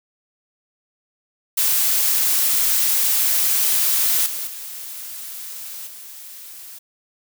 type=noise with level steps; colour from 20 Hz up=blue; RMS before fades=-18 / -27 / -33 / -38 dBFS; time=1.57-6.79 s; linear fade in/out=10 ms; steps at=4.26 / 4.47 / 5.87 s; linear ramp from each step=2 ms; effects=none